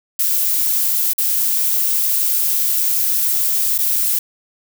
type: noise with dropouts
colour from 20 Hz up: violet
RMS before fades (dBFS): -17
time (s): 0.19-4.19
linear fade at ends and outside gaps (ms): 5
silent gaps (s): 1.134-1.18 / 3.78-3.786
effects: none